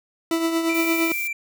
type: tone with tremolo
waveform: 40% pulse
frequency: 329.6 Hz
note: E4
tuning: in tune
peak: -17 dBFS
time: 0.31-1.12 s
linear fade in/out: 2 ms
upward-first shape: triangle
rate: 8.7 Hz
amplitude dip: 55%
type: tone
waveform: triangle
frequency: 2349 Hz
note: D7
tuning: in tune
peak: -23 dBFS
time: 0.69-1.33 s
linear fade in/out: 5 ms
type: noise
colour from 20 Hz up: violet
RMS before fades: -32 dBFS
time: 0.74-1.28 s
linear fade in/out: 10 ms
effects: none

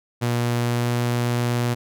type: tone with pitch glide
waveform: sawtooth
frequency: 119.7 to 120.53 Hz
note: A#2 to B2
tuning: +46 to -42 cents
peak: -16 dBFS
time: 0.21-1.75 s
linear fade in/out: 20 ms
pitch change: +12 cents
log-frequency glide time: 0.53-0.98 s
effects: none

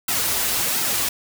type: noise with flanger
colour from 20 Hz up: white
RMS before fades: -22 dBFS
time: 0.08-1.09 s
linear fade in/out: 5 ms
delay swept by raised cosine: 1.7 to 6.8 ms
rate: 1.4 Hz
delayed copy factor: -0.95
effects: none

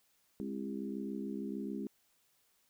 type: harmonic tone with a mistuned harmonic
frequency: 66.8 Hz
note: C2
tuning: 36 cents sharp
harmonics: 3 / 4 / 5 / 6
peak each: -40 / -42 / -44 / -46 dBFS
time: 0.4-1.87 s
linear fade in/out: 0 ms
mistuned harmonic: 3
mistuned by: +45 cents
effects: white hiss -73 dBFS RMS until 2.69 s

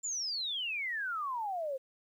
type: exponential sweep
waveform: sine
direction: down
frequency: 7300 to 513 Hz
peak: -33 dBFS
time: 0.03-1.78 s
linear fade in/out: 20 ms
effects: 11-bit

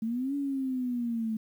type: exponential two-way sweep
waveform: sine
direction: up then down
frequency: 217.6 to 285.5 to 217.6 Hz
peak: -28 dBFS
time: 0.02-1.37 s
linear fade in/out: 5 ms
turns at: 0.35 s
effects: 10-bit

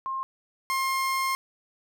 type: tone pair in turn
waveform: sine / 30% pulse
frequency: 1064 / 1064 Hz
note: C6 / C6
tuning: +29 / +29 cents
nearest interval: unison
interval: 0 cents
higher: neither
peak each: -28 / -22 dBFS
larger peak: second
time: 0.06-0.23 / 0.7-1.35 s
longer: second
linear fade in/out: 0 ms
effects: none

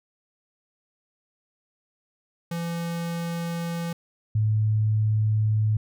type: tone pair in turn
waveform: square / sine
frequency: 169.2 / 107.86 Hz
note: E3 / A2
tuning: +45 / -34 cents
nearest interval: minor sixth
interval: 779 cents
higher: first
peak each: -28 / -19 dBFS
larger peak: second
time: 2.51-3.93 / 4.35-5.77 s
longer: neither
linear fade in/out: 5 ms
effects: none

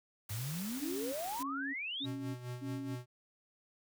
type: noise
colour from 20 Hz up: white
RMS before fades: -45 dBFS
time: 0.29-1.43 s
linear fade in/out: 5 ms
type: exponential sweep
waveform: sine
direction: up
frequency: 98.6 to 3898 Hz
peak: -37 dBFS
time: 0.3-2.06 s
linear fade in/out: 10 ms
type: tone bursts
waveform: sine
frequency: 275.4 Hz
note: C#4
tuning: 11 cents flat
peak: -39 dBFS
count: 4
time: 0.78-2.96 s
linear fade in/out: 20 ms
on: 350 ms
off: 260 ms
type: tone with tremolo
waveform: square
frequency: 123.47 Hz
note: B2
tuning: in tune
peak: -39 dBFS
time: 2.03-3.06 s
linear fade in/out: 50 ms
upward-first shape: sine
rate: 4.7 Hz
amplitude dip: 65%
effects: none

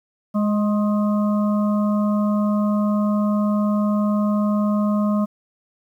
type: harmonic tone with a mistuned harmonic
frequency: 207.9 Hz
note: G#3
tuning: 2 cents sharp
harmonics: 1 / 3 / 5 / 6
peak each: -17 / -27 / -31 / -33 dBFS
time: 0.34-5.26 s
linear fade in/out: 20 ms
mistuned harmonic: 5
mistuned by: +36 cents
effects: 9-bit

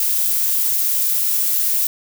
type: noise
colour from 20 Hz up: violet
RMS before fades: -18 dBFS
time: 0-1.87 s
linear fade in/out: 2 ms
effects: none

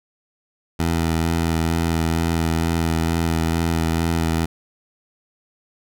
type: tone with vibrato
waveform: 15% pulse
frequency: 82.41 Hz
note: E2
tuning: in tune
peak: -12 dBFS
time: 0.79-4.46 s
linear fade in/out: 10 ms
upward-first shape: sine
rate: 2.2 Hz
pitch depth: 20 cents each way
effects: none

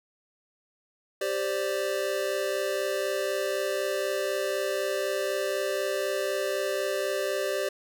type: chord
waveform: square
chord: G suspended fourth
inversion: none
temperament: equal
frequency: 392 / 523.3 / 587.3 Hz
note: G4 / C5 / D5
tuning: 0 / 0 / 0 cents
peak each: -32 / -33 / -31 dBFS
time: 1.21-7.69 s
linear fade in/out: 5 ms
effects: none

